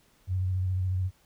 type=tone with vibrato; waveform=sine; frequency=92.7 Hz; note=F#2; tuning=4 cents sharp; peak=-25 dBFS; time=0.27-1.11 s; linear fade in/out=50 ms; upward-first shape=square; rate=14 Hz; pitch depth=24 cents each way; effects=pink hiss -64 dBFS RMS until 1.25 s